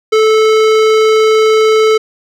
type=tone with hard clipping; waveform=sine; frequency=436.6 Hz; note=A4; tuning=13 cents flat; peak=-8 dBFS; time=0.12-1.98 s; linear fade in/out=10 ms; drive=18 dB; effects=none